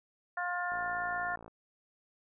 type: harmonic tone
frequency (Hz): 354.5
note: F4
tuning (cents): +26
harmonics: 2 / 3 / 4 / 5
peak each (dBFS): -36 / -40 / -37 / -38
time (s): 0.37-1.36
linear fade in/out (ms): 5
type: click train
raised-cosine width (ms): 1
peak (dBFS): -35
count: 44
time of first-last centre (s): 0.72-1.48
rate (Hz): 56.6
effects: none